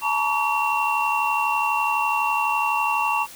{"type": "tone cluster", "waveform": "sine", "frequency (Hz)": [868, 940, 1132, 2736], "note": ["A5", "A#5", "C#6", "F7"], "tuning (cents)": [-24, 14, 36, -36], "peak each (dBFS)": -25, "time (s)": [0.01, 3.27], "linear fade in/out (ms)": 50, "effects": ["white hiss -42 dBFS RMS until 3.35 s"]}